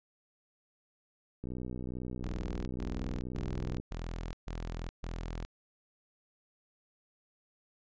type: click train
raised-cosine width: 3 ms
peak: -27 dBFS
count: 148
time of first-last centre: 1.44-3.8 s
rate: 62.3 Hz
type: tone bursts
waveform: sawtooth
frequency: 41.68 Hz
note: E1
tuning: 20 cents sharp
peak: -33 dBFS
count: 6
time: 2.23-5.45 s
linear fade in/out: 0 ms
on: 420 ms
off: 140 ms
effects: resampled to 16000 Hz